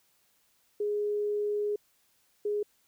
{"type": "tone pair in turn", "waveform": "sine", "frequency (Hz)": [415.3, 415.3], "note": ["G#4", "G#4"], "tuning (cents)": [0, 0], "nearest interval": "unison", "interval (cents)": 0, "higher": "neither", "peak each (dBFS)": -27, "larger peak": "neither", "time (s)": [[0.8, 1.76], [2.45, 2.63]], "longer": "first", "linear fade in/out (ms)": 5, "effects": ["white hiss -69 dBFS RMS until 2.87 s"]}